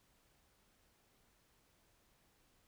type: silence
effects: pink hiss -73 dBFS RMS until 2.67 s